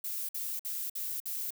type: noise bursts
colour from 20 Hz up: violet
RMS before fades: -36 dBFS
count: 5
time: 0.04-1.506 s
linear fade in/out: 5 ms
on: 250 ms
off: 54 ms
effects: none